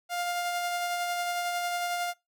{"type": "tone with tremolo", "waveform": "sawtooth", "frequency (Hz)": 703, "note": "F5", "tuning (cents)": 11, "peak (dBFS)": -24, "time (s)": [0.09, 2.14], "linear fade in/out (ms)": 50, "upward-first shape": "sine", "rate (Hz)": 11, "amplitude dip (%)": 25, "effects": ["noise-tail reverb RT60 0.2 s tail -23 dB re dry"]}